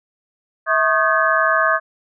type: tone cluster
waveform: sine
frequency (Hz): 649 / 1092 / 1230 / 1545 / 1694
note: E5 / C#6 / D#6 / G6 / G#6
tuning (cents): -27 / -26 / -20 / -26 / +34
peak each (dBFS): -20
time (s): 0.66-1.8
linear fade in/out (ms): 50
effects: none